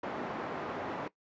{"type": "band-pass noise", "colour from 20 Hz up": "pink", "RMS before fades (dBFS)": -38, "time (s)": [0.03, 1.08], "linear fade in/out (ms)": 5, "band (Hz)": [270, 1300], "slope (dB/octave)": 12, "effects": ["noise-tail reverb RT60 0.1 s tail -18 dB re dry", "resampled to 16000 Hz"]}